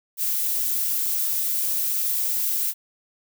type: noise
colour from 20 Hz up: violet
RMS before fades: -24 dBFS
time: 0.17-2.74 s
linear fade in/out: 50 ms
effects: none